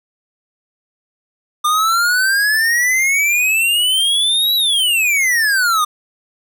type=exponential two-way sweep; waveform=square; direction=up then down; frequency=1200 to 3951 to 1200 Hz; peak=-13 dBFS; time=1.64-5.85 s; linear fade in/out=10 ms; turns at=4.55 s; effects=none